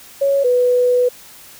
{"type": "tone pair in turn", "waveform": "sine", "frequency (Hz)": [555, 494.4], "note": ["C#5", "B4"], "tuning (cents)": [2, 2], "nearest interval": "major second", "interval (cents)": 200, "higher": "first", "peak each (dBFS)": [-12, -11], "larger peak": "second", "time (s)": [[0.21, 0.44], [0.44, 1.09]], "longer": "second", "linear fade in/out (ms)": 10, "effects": ["white hiss -41 dBFS RMS until 1.59 s"]}